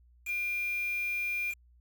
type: tone with quantisation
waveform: sine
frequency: 2400 Hz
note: D7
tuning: 37 cents sharp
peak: -30 dBFS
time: 0.25-1.55 s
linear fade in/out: 50 ms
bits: 7
effects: added 60 Hz sine -58 dBFS peak until 1.8 s